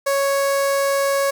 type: tone with notch filter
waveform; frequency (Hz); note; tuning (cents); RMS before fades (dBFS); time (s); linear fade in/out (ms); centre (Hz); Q
sawtooth; 554.4; C#5; 0; -19; 0.06-1.31; 10; 3100; 1.5
effects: none

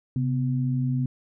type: tone pair together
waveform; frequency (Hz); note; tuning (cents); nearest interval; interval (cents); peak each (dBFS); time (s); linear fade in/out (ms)
sine; 132.43 / 250; C3 / B3; +21 / +21; major seventh; 1100; -23 / -28; 0.16-1.06; 2
effects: none

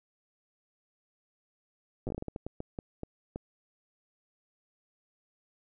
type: slowing click train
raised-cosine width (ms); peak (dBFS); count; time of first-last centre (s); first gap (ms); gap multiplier
2; -23; 15; 2.07-3.359; 8; 1.33
effects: none

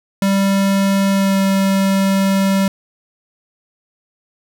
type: tone with pitch glide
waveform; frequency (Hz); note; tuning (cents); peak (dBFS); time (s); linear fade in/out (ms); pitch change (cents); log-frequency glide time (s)
square; 196 to 194.31; G3 to G3; 0 to -15; -13; 0.22-2.68; 2; -15; 1.12-1.38
effects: none

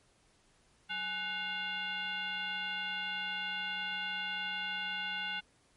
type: tone with frequency modulation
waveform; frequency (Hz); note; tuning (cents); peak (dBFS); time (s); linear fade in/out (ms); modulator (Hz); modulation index
sine; 2143; C7; +41; -34; 0.89-5.41; 20; 653; 1.8
effects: pink hiss -68 dBFS RMS until 5.76 s + MP3 48 kbps

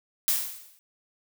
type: noise with exponential decay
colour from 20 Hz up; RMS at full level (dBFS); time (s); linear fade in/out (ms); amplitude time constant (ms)
blue; -21; 0.28-0.79; 0; 110
effects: none

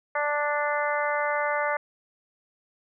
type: harmonic tone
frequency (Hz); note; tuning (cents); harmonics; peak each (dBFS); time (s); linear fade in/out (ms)
293.7; D4; 0; 2 / 3 / 4 / 5 / 6 / 7; -28 / -30 / -31 / -32 / -33 / -33; 0.15-1.77; 5
effects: none

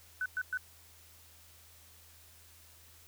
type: tone bursts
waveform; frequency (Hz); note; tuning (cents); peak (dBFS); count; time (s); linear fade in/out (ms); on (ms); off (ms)
sine; 1500; F#6; +23; -31; 3; 0.21-0.574; 2; 48; 110
effects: added 82 Hz sine -62 dBFS peak until 3.07 s + white hiss -59 dBFS RMS until 3.07 s

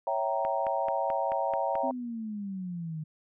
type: chord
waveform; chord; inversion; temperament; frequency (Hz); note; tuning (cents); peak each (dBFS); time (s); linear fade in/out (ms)
sine; C# diminished seventh; none; equal with one note detuned; 554.4 / 659.3 / 774.1 / 932.3; C#5 / E5 / G5 / Bb5; 0 / 0 / -22 / 0; -32; 0.07-1.91; 2
type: click train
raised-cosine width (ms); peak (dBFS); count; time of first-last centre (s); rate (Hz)
0.5; -24; 7; 0.45-1.754; 4.6
type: exponential sweep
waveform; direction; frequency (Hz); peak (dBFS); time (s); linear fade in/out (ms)
sine; down; 265.2 to 152.6; -33; 1.83-3.04; 10
effects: none

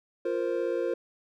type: chord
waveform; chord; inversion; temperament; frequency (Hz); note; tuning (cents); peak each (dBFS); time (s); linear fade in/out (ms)
triangle; F suspended fourth; none; equal; 349.2 / 466.2 / 523.3; F4 / Bb4 / C5; 0 / 0 / 0; -29; 0.25-0.94; 5
effects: none

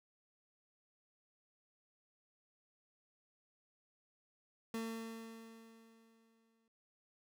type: tone with exponential decay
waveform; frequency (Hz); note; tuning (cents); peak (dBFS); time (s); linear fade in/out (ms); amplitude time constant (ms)
30% pulse; 226.1; A3; +47; -35; 4.74-6.68; 2; 420
effects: noise-tail reverb RT60 0.1 s tail -24 dB re dry

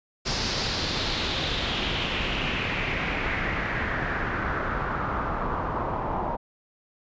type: noise with low-pass filter sweep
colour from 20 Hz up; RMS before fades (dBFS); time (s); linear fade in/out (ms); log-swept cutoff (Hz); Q
pink; -28; 0.25-6.37; 20; 5200 to 880; 3.1
effects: resampled to 16000 Hz

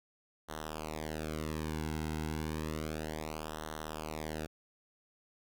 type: tone with flanger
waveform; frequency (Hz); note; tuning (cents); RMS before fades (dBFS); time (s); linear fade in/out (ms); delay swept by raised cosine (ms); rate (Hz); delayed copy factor
sawtooth; 77.78; D#2; 0; -39; 0.48-4.47; 20; 0.41 to 1.71; 0.31; -0.95
effects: none

